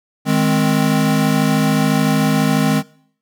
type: chord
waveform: square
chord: Ab major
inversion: second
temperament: equal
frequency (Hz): 155.56 / 207.7 / 261.6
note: Eb3 / Ab3 / C4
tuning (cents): 0 / 0 / 0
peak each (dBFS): -18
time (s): 0.25-2.83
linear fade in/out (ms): 50
effects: noise-tail reverb RT60 0.6 s tail -22 dB re dry